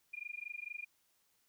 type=tone with amplitude modulation; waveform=sine; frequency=2419 Hz; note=D#7; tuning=49 cents flat; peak=-38 dBFS; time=0.13-0.85 s; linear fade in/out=10 ms; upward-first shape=sine; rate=24.4 Hz; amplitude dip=100%; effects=white hiss -75 dBFS RMS until 1.48 s